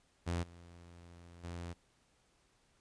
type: tone with level steps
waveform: sawtooth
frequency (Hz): 86.2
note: F2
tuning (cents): -22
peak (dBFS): -30 / -50 / -38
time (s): 0.26-1.74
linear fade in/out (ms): 20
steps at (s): 0.42 / 1.43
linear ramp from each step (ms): 20
effects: pink hiss -72 dBFS RMS until 2.8 s + resampled to 22050 Hz